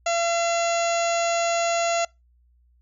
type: harmonic tone with a mistuned harmonic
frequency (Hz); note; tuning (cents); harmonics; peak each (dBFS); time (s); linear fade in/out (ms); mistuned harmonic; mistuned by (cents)
680; F5; -46; 1 / 2 / 3 / 4 / 5 / 6 / 7 / 8 / 9 / 10; -22 / -30 / -33 / -32 / -39 / -37 / -41 / -42 / -39 / -32; 0.06-2.05; 5; 7; -18
effects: noise-tail reverb RT60 0.2 s tail -24 dB re dry + added 60 Hz sine -57 dBFS peak until 2.81 s